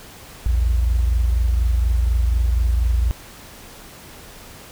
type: tone pair together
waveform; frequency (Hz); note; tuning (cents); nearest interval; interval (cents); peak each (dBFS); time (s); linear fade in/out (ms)
sine; 58.27 / 82.4; A#1 / E2; 0 / 0; tritone; 600; -15 / -25; 0.46-3.11; 0
effects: pink hiss -41 dBFS RMS until 4.71 s